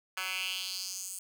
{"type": "tone with high-pass filter sweep", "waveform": "10% pulse", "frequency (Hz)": 187.1, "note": "F#3", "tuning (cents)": 20, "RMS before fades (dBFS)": -37, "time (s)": [0.17, 1.19], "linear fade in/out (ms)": 2, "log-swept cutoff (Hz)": [1700, 8800], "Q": 3, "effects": []}